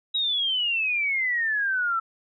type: exponential sweep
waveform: sine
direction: down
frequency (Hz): 3857 to 1318.5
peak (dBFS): -22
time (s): 0.14-2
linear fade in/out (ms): 10
effects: none